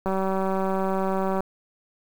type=click train; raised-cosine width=1 ms; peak=-13 dBFS; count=258; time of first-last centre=0.06-1.406 s; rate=191 Hz; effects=7-bit